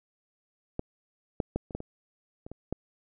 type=clicks; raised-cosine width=2 ms; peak=-17 / -13 / -15 / -29 / -20 / -25 / -28 / -27 / -17 dBFS; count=9; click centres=0.794 / 1.402 / 1.56 / 1.708 / 1.75 / 1.804 / 2.465 / 2.516 / 2.726 s; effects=none